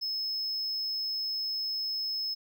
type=tone; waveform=triangle; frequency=5190 Hz; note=E8; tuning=28 cents flat; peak=-29 dBFS; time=0.01-2.35 s; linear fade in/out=20 ms; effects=none